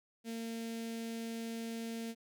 sawtooth tone with notch filter, 228.4 Hz, A#3, 35 cents flat, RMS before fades -41 dBFS, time 0.24-2.15 s, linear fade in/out 50 ms, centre 1100 Hz, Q 0.73, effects none

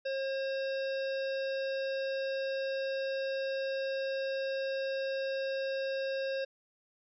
harmonic tone, 538 Hz, C5, 48 cents sharp, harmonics 1 / 3 / 5 / 7 / 9 / 10, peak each -32 / -42 / -46 / -49 / -51 / -52 dBFS, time 0.05-6.45 s, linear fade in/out 10 ms, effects none

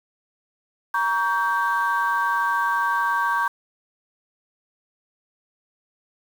sine chord, G diminished, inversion first, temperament just, 940.8 / 1128.9 / 1568 Hz, Bb5 / Db6 / G6, +16 / +31 / 0 cents, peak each -23 dBFS, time 0.94-3.48 s, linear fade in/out 5 ms, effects tanh soft clip ceiling -12 dBFS + 7-bit

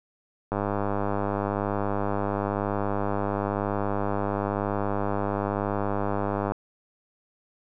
click train, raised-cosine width 1 ms, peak -13 dBFS, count 607, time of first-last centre 0.52-6.52 s, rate 101 Hz, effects none

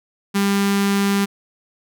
sawtooth tone with notch filter, 199.2 Hz, G3, 28 cents sharp, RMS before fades -18 dBFS, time 0.34-1.26 s, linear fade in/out 20 ms, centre 590 Hz, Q 1.4, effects none

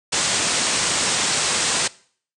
white low-pass noise, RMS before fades -21 dBFS, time 0.12-1.88 s, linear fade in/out 10 ms, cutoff 9000 Hz, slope 96 dB/octave, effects noise-tail reverb RT60 0.5 s tail -21 dB re dry + high-pass 100 Hz 12 dB/octave

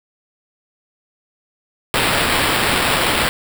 white noise with sample-and-hold, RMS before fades -17 dBFS, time 1.94-3.29 s, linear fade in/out 0 ms, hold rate 6300 Hz, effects none

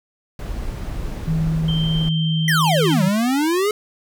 brown noise, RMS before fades -27 dBFS, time 0.39-2.09 s, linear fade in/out 2 ms
sine tone with pitch glide, 160 to 159.08 Hz, D#3 to D#3, +49 to +39 cents, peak -17 dBFS, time 1.27-3.09 s, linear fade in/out 10 ms, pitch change -10 cents, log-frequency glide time 1.58-2.6 s
sine tone, 3136 Hz, G7, in tune, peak -25 dBFS, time 1.68-2.94 s, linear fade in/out 5 ms
square exponential two-way sweep, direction down then up, 2013 to 182.6 to 433.5 Hz, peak -17 dBFS, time 2.48-3.71 s, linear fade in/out 2 ms, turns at 3.03 s
effects none

